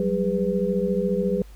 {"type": "tone cluster", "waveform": "sine", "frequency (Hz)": [183.2, 197.4, 405.9, 496.3], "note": ["F#3", "G3", "G#4", "B4"], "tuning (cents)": [-17, 12, -40, 8], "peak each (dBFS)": -26, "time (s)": [0, 1.42], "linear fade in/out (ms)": 2, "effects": ["added 50 Hz sine -41 dBFS peak until 1.55 s", "pink hiss -55 dBFS RMS until 1.55 s"]}